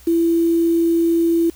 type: tone with quantisation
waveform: sine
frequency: 334.5 Hz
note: E4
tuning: 25 cents sharp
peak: -13 dBFS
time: 0.07-1.5 s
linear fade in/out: 5 ms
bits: 6
effects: added 62 Hz sine -45 dBFS peak until 1.55 s + white hiss -48 dBFS RMS until 1.55 s

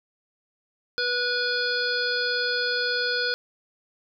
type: harmonic tone with a mistuned harmonic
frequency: 489.3 Hz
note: B4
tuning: 16 cents flat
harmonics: 1 / 3 / 5 / 7 / 9 / 10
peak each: -30 / -26 / -39 / -35 / -30 / -31 dBFS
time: 0.98-3.34 s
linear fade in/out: 0 ms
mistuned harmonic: 9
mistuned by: -40 cents
effects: none

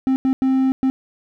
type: tone bursts at uneven times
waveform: triangle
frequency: 263.6 Hz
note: C4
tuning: 13 cents sharp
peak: -12 dBFS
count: 4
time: 0.07-0.16 / 0.25-0.33 / 0.42-0.72 / 0.83-0.9 s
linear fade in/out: 0 ms
effects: none

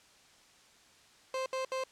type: tone bursts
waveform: 30% pulse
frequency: 523.3 Hz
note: C5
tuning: in tune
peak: -30 dBFS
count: 3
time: 1.34-1.838 s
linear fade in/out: 2 ms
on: 120 ms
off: 69 ms
effects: white hiss -61 dBFS RMS until 1.91 s + low-pass 7000 Hz 12 dB/octave

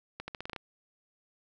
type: accelerating click train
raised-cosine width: 0.3 ms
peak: -22 dBFS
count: 8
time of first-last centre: 0.2-0.562 s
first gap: 80 ms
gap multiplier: 0.85
effects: none

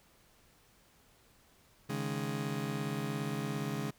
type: chord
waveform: 30% pulse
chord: C# suspended second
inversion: none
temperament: just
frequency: 138.59 / 155.92 / 207.9 Hz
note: C#3 / D#3 / G#3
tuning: 0 / +4 / +2 cents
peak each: -35 / -37 / -36 dBFS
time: 1.89-3.91 s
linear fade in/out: 10 ms
effects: pink hiss -65 dBFS RMS until 3.98 s

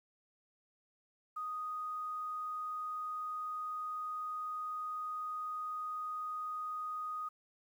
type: tone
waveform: sine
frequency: 1244 Hz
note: D#6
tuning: 1 cent flat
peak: -37 dBFS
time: 1.36-7.29 s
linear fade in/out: 10 ms
effects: 11-bit

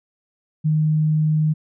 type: tone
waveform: sine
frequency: 154.6 Hz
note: D#3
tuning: 11 cents flat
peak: -15 dBFS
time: 0.64-1.54 s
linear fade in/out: 20 ms
effects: none

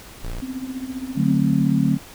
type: tone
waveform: square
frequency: 29.14 Hz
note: A#0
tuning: in tune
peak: -27 dBFS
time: 0.23-0.41 s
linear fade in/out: 10 ms
type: tone with tremolo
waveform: sine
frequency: 260 Hz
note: C4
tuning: 11 cents flat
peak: -23 dBFS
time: 0.42-1.33 s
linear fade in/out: 5 ms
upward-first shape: triangle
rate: 15 Hz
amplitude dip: 85%
type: chord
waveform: sine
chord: D dominant seventh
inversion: none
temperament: just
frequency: 146.83 / 183.54 / 220.2 / 264.3 Hz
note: D3 / F#3 / A3 / C4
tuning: 0 / -14 / +2 / +18 cents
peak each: -21 dBFS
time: 1.15-1.99 s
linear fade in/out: 50 ms
effects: pink hiss -42 dBFS RMS until 2.14 s

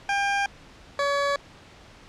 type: tone pair in turn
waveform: 20% pulse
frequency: 800 / 565.7 Hz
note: G5 / C#5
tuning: +35 / +35 cents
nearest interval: tritone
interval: 600 cents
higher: first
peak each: -17 dBFS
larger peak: neither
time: 0.09-0.46 / 0.99-1.36 s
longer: neither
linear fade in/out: 2 ms
effects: pink hiss -49 dBFS RMS until 2.08 s + low-pass 5000 Hz 12 dB/octave

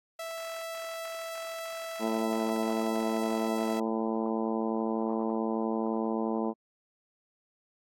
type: tone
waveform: sawtooth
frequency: 659.3 Hz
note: E5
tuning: in tune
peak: -32 dBFS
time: 0.19-3.8 s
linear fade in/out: 5 ms
type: harmonic tone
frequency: 111.7 Hz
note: A2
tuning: 27 cents sharp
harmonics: 2 / 3 / 4 / 5 / 6 / 7 / 8 / 9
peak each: -31 / -34 / -35 / -39 / -40 / -40 / -41 / -41 dBFS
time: 1.99-6.54 s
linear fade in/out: 50 ms
effects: AAC 64 kbps

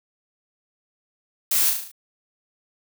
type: noise with echo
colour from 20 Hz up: blue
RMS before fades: -21 dBFS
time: 1.51-1.7 s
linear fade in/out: 5 ms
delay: 36 ms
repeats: 6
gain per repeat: -4 dB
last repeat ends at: 1.916 s
effects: none

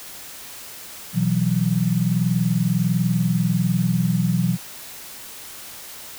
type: chord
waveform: sine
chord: B suspended fourth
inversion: none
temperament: equal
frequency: 123.47 / 164.81 / 185 Hz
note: B2 / E3 / F#3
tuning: 0 / 0 / 0 cents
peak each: -23 / -21 / -21 dBFS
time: 1.13-4.58 s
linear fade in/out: 50 ms
effects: white hiss -38 dBFS RMS until 6.18 s

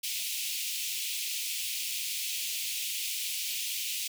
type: high-pass noise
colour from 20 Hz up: pink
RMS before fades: -34 dBFS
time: 0.03-4.08 s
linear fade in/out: 10 ms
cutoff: 2400 Hz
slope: 48 dB/octave
effects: none

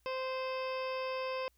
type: harmonic tone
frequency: 520 Hz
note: C5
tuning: 11 cents flat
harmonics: 1 / 2 / 3 / 4 / 5 / 6 / 7 / 9 / 10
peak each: -36 / -40 / -51 / -50 / -45 / -53 / -56 / -54 / -53 dBFS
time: 0.06-1.48 s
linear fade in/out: 0 ms
effects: added 60 Hz sine -70 dBFS peak until 1.57 s + white hiss -75 dBFS RMS until 1.57 s

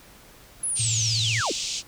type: linear sweep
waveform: sine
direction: down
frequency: 10700 to 233.8 Hz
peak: -24 dBFS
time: 0.63-1.52 s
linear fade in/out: 5 ms
type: band-pass noise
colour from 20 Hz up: white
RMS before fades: -30 dBFS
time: 0.75-1.83 s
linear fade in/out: 50 ms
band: 2600 to 7400 Hz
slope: 48 dB/octave
type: tone with vibrato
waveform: sine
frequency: 112.2 Hz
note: A2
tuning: 34 cents sharp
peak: -26 dBFS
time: 0.79-1.41 s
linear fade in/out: 10 ms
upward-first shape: square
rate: 16 Hz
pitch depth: 67 cents each way
effects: pink hiss -50 dBFS RMS until 1.87 s

